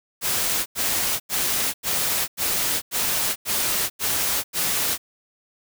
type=noise bursts; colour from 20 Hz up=white; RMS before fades=-23 dBFS; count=9; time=0.21-4.98 s; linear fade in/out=50 ms; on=450 ms; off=90 ms; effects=none